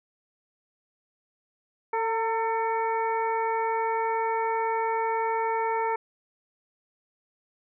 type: harmonic tone with a mistuned harmonic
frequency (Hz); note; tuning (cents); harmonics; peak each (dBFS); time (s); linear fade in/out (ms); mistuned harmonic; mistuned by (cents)
447; A4; +27; 1 / 2 / 3 / 4 / 5; -29 / -26 / -36 / -39 / -38; 1.93-5.96; 5; 2; +30
effects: none